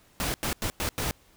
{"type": "noise bursts at uneven times", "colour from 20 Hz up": "pink", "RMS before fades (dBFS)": -29, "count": 5, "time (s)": [[0.2, 0.34], [0.43, 0.53], [0.62, 0.7], [0.8, 0.89], [0.98, 1.11]], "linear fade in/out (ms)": 0, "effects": ["pink hiss -60 dBFS RMS until 1.36 s"]}